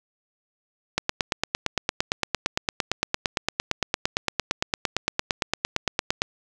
click train, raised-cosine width 0.2 ms, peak -4 dBFS, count 47, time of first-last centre 0.98-6.219 s, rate 8.78 Hz, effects none

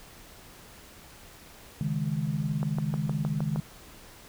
sine chord, C# suspended second, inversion none, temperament equal with one note detuned, 137 / 155.56 / 207.7 Hz, C#3 / D#3 / G#3, -20 / 0 / 0 cents, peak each -32 / -29 / -33 dBFS, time 1.81-3.6 s, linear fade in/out 0 ms
click train, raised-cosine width 1 ms, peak -21 dBFS, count 7, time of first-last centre 2.63-3.56 s, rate 6.45 Hz
effects pink hiss -50 dBFS RMS until 4.28 s

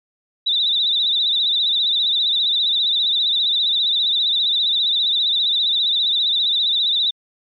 sine tone with vibrato, 3729 Hz, A#7, in tune, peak -15 dBFS, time 0.46-7.11 s, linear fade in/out 10 ms, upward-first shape sine, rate 15 Hz, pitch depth 98 cents each way, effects MP3 64 kbps

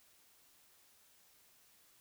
silence, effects white hiss -67 dBFS RMS until 2 s

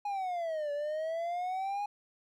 triangle exponential two-way sweep, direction down then up, 830.6 to 574 to 830.6 Hz, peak -30 dBFS, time 0.05-1.86 s, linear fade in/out 5 ms, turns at 0.72 s, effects none

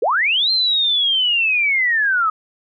sine linear two-way sweep, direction up then down, 383.3 to 4186 to 1245 Hz, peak -14 dBFS, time 0.02-2.3 s, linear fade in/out 5 ms, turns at 0.51 s, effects none

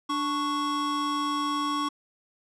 square tone pair together, 293.7 / 1108.9 Hz, D4 / C#6, 0 / 0 cents, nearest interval octave + major seventh, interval 2300 cents, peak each -31 / -28 dBFS, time 0.09-1.89 s, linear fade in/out 10 ms, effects low-pass 7000 Hz 12 dB/octave

